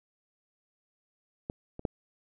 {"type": "clicks", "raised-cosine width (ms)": 2, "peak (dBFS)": [-21, -27, -15], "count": 3, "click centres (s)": [1.499, 1.794, 1.852], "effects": []}